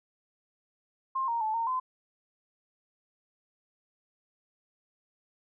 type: tone with pitch steps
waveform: sine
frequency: 1059 / 931 / 870 / 918 / 1026 Hz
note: C6 / A#5 / A5 / A#5 / C6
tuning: +21 / -2 / -20 / -27 / -34 cents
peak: -27 dBFS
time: 1.15-1.8 s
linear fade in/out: 10 ms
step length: 130 ms
effects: none